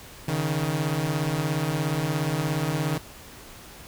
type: beating tone pair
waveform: sawtooth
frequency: 140 / 157 Hz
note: C#3 / D#3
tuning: +18 / +16 cents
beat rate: 17 Hz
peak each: -24 / -22 dBFS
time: 0.28-2.98 s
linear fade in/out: 5 ms
effects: pink hiss -45 dBFS RMS until 3.87 s